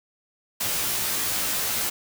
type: noise with comb filter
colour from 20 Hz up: white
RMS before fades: -26 dBFS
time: 0.6-1.9 s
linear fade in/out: 10 ms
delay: 15 ms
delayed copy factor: -0.95
effects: none